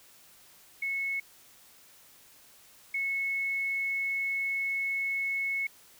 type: tone pair in turn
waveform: sine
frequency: 2195 / 2195 Hz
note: C#7 / C#7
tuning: -18 / -18 cents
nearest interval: unison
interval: 0 cents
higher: neither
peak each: -29 / -28 dBFS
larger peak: second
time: 0.82-1.2 / 2.94-5.67 s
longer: second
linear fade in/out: 5 ms
effects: white hiss -57 dBFS RMS until 5.99 s